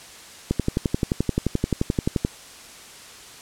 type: click train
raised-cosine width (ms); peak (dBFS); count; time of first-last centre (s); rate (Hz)
3; -7; 21; 0.51-2.249; 11.5
effects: white hiss -43 dBFS RMS until 3.41 s + low-pass 9000 Hz 12 dB/octave